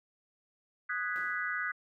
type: chord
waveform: sine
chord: G# minor seventh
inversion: second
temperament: equal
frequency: 1244.5 / 1480 / 1661.2 / 1975.5 Hz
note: D#6 / F#6 / G#6 / B6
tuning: 0 / 0 / 0 / 0 cents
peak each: -39 / -35 / -38 / -38 dBFS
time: 0.89-1.72 s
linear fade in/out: 10 ms
type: noise with exponential decay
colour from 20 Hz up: brown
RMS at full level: -40 dBFS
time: 1.16-1.72 s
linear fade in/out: 0 ms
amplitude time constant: 120 ms
effects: high-pass 300 Hz 12 dB/octave